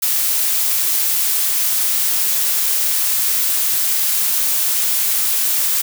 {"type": "noise", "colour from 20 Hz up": "blue", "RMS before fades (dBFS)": -17, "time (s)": [0.02, 5.82], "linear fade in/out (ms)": 10, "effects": []}